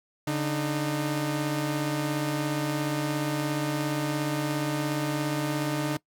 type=tone pair together; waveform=sawtooth; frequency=144 / 305.1 Hz; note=D3 / D#4; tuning=-34 / -34 cents; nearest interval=octave + minor second; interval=1300 cents; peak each=-25 dBFS; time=0.27-5.97 s; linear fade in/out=5 ms; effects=noise-tail reverb RT60 0.1 s tail -21 dB re dry